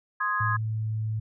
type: chord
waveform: sine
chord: Ab major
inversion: first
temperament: equal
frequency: 1046.5 / 1244.5 / 1661.2 Hz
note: C6 / Eb6 / Ab6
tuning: 0 / 0 / 0 cents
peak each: -29 / -29 / -28 dBFS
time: 0.2-0.57 s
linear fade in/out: 10 ms
type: tone with pitch glide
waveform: sine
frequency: 110 to 109.24 Hz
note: A2 to A2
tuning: 0 to -12 cents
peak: -26 dBFS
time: 0.4-1.2 s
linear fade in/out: 10 ms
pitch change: -12 cents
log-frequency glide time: 0.59-0.88 s
effects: none